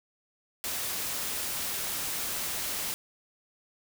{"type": "noise", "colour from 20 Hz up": "white", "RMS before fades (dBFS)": -33, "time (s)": [0.64, 2.94], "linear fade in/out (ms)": 0, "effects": []}